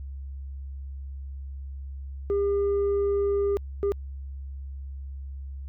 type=tone bursts at uneven times; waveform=sine; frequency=401.8 Hz; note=G4; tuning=43 cents sharp; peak=-19 dBFS; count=2; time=2.3-3.57 / 3.83-3.92 s; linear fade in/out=0 ms; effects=tanh soft clip ceiling -21 dBFS + added 68 Hz sine -34 dBFS peak until 5.68 s